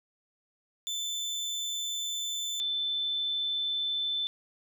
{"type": "tone pair in turn", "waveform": ["30% pulse", "sine"], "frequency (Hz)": [3527, 3527], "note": ["A7", "A7"], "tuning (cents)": [3, 3], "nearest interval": "unison", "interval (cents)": 0, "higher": "neither", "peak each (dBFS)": [-29, -28], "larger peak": "second", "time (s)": [[0.87, 2.6], [2.6, 4.27]], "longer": "first", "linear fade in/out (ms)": 0, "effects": []}